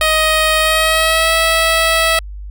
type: tone with pitch glide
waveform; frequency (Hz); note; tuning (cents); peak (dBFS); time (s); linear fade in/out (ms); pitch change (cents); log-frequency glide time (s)
10% pulse; 627 to 652.1; D#5 to E5; +13 to -19; -3; 0.01-2.19; 2; +68; 0.6-1.33
effects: added 50 Hz sine -26 dBFS peak until 2.5 s